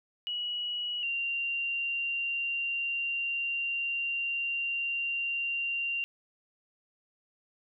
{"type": "tone pair in turn", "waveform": "sine", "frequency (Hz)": [2925, 2771], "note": ["F#7", "F7"], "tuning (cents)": [-21, -14], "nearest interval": "minor second", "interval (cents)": 93, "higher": "first", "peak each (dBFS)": [-31, -29], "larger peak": "second", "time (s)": [[0.27, 1.03], [1.03, 6.04]], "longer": "second", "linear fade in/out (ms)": 0, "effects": []}